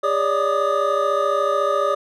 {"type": "tone cluster", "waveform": "triangle", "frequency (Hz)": [405.4, 569, 603, 1185, 1241], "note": ["G#4", "C#5", "D5", "D6", "D#6"], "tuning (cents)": [-42, 45, 46, 15, -5], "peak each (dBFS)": [-24, -19, -24, -24, -21], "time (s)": [0.03, 1.95], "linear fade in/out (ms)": 10, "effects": []}